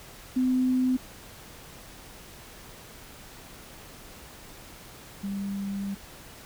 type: tone pair in turn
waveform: sine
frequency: 255.5 / 198.11 Hz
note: C4 / G3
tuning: -41 / +19 cents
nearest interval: major third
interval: 440 cents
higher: first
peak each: -21 / -29 dBFS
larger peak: first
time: 0.36-0.97 / 5.23-5.95 s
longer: second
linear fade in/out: 10 ms
effects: pink hiss -47 dBFS RMS until 6.45 s